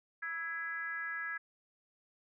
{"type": "tone with frequency modulation", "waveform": "sine", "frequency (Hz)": 1661.2, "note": "G#6", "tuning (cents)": 0, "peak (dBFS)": -36, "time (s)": [0.22, 1.38], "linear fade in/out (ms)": 10, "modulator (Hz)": 347, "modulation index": 0.81, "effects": []}